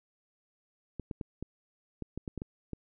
clicks, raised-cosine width 3 ms, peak -24 dBFS, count 10, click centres 0.997 / 1.112 / 1.212 / 1.426 / 2.023 / 2.176 / 2.278 / 2.377 / 2.419 / 2.733 s, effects none

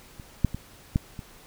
clicks, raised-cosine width 5 ms, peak -28 / -7 / -19 / -9 / -23 dBFS, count 5, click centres 0.198 / 0.447 / 0.546 / 0.959 / 1.192 s, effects pink hiss -51 dBFS RMS until 1.46 s

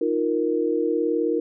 sine chord, Eb suspended second, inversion none, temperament just, 311.1 / 350 / 466.7 Hz, Eb4 / F4 / Bb4, 0 / +4 / +2 cents, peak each -25 / -25 / -23 dBFS, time 0.01-1.4 s, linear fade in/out 5 ms, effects none

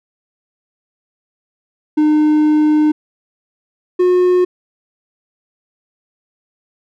triangle tone pair in turn, 304.1 / 361.6 Hz, D#4 / F#4, -40 / -40 cents, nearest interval minor third, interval 300 cents, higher second, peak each -7 dBFS, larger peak neither, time 1.97-2.92 / 3.99-4.45 s, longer first, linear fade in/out 10 ms, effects none

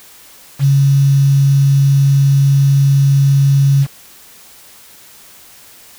sine tone with quantisation, 138.59 Hz, C#3, in tune, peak -7 dBFS, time 0.59-3.87 s, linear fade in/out 50 ms, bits 5, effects white hiss -41 dBFS RMS until 5.98 s

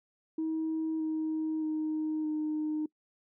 sine tone with pitch steps, 318.7 / 314.7 / 310.7 / 306.8 Hz, D#4 / D#4 / D#4 / D#4, +42 / +20 / -2 / -24 cents, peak -28 dBFS, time 0.38-2.86 s, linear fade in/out 5 ms, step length 620 ms, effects noise-tail reverb RT60 0.1 s tail -23 dB re dry + tanh soft clip ceiling -26 dBFS

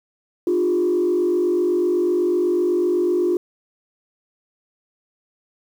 sine tone with frequency modulation, 354.8 Hz, F4, 27 cents sharp, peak -15 dBFS, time 0.47-3.37 s, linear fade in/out 2 ms, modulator 48 Hz, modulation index 0.75, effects tanh soft clip ceiling -12 dBFS + 8-bit

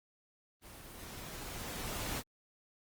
pink noise with level ramp, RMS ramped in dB -52 to -37 dBFS, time 0.61-2.23 s, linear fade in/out 50 ms, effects Opus 24 kbps

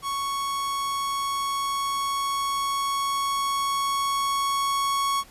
45% pulse tone with level ramp, 1108.7 Hz, C#6, in tune, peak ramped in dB -26 to -22 dBFS, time 0.02-5.24 s, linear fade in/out 50 ms, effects pink hiss -51 dBFS RMS until 5.3 s + resampled to 32000 Hz

